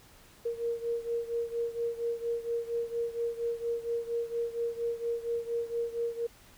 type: beating tone pair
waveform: sine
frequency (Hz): 466.2 / 470.5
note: A#4 / A#4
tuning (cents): 0 / +16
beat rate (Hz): 4.3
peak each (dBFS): -32 / -35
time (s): 0.45-6.27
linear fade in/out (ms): 10
effects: pink hiss -57 dBFS RMS until 6.57 s